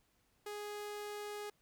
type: tone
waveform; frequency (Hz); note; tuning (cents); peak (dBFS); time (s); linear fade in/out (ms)
sawtooth; 415.3; G#4; 0; -38; 0.46-1.5; 5
effects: pink hiss -75 dBFS RMS until 1.61 s